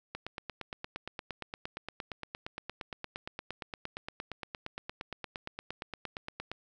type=click train; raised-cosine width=0.3 ms; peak=-22 dBFS; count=56; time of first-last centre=0.15-6.516 s; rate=8.64 Hz; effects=none